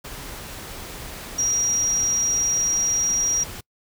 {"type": "tone in noise", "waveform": "sine", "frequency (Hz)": 5710, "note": "F8", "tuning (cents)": 37, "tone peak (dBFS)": -19, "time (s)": [1.38, 3.44], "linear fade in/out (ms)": 10, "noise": "pink", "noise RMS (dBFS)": -36, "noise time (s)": [0.04, 3.61], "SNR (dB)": 14, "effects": ["noise-tail reverb RT60 0.1 s tail -25 dB re dry"]}